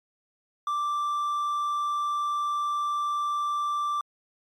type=tone; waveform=triangle; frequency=1174.7 Hz; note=D6; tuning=in tune; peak=-23 dBFS; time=0.67-4.01 s; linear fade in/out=2 ms; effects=MP3 64 kbps